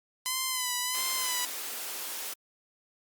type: tone with vibrato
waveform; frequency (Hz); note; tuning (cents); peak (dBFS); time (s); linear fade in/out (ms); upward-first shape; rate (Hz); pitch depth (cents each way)
5% pulse; 1013; B5; +44; -17; 0.26-1.45; 0; sine; 1.5; 52
type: high-pass noise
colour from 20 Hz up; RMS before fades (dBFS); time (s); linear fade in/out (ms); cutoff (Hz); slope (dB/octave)
white; -37; 0.94-2.34; 10; 270; 24
effects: Opus 48 kbps